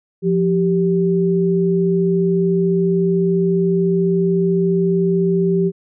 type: tone pair together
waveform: sine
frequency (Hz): 174.61 / 390.2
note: F3 / G4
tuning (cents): 0 / -8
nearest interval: octave + major second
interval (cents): 1392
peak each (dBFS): -16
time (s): 0.22-5.72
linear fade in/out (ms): 50
effects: none

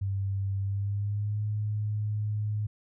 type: tone with pitch glide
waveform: sine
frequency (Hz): 98 to 105.64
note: G2 to G#2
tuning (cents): 0 to +30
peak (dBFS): -27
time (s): 0.01-2.67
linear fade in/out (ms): 10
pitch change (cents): +130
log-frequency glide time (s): 0.6-1.43
effects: none

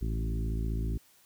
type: harmonic tone with a mistuned harmonic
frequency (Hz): 55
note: A1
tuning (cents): 0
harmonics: 1 / 2 / 3 / 4 / 5 / 6 / 7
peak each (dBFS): -30 / -36 / -40 / -42 / -44 / -46 / -47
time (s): 0.01-0.98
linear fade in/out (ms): 10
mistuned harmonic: 2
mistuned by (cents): +24
effects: white hiss -62 dBFS RMS until 1.25 s

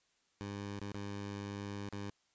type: tone with dropouts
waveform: 15% pulse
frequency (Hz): 101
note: G#2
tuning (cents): -48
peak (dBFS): -34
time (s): 0.41-2.1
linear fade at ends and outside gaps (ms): 0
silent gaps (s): 0.794-0.816 / 0.92-0.945 / 1.889-1.926
effects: white hiss -75 dBFS RMS until 2.34 s + resampled to 16000 Hz

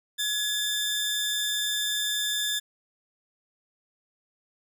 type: tone pair together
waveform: sawtooth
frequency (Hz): 1689 / 3579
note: G#6 / A7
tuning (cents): +29 / +29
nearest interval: octave + minor second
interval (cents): 1300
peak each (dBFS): -28 / -24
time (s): 0.18-2.6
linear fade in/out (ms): 20
effects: none

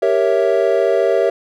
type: chord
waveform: triangle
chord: G diminished seventh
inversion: none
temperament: equal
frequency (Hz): 392 / 466.2 / 554.4 / 659.3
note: G4 / Bb4 / Db5 / Fb5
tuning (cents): 0 / 0 / 0 / 0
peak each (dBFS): -16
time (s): 0.02-1.3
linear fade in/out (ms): 5
effects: none

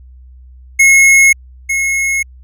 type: tone pair in turn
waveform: square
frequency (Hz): 2171 / 2171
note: C#7 / C#7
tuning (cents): -37 / -37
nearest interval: unison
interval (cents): 0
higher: neither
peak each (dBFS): -5 / -13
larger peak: first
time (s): 0.79-1.33 / 1.69-2.23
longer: neither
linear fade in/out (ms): 10
effects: added 63 Hz sine -35 dBFS peak until 2.43 s + resampled to 32000 Hz

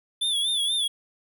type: tone with vibrato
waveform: square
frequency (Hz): 3470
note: A7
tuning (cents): -25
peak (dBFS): -23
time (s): 0.21-0.88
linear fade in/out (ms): 10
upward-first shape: sine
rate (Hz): 4.2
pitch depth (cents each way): 81
effects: none

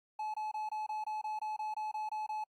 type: tone bursts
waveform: triangle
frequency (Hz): 858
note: A5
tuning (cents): -44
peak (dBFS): -33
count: 13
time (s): 0.19-2.44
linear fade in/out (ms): 5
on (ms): 150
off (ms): 25
effects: AAC 64 kbps

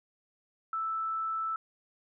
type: tone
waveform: sine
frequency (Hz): 1318.5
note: E6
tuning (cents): 0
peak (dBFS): -30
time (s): 0.73-1.56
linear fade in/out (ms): 2
effects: none

